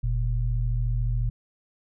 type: tone pair together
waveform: sine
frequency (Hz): 44.31 / 118.3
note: F1 / A#2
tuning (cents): +26 / +26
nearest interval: octave + perfect fourth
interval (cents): 1700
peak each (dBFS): -24 / -26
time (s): 0.03-1.3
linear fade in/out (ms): 10
effects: none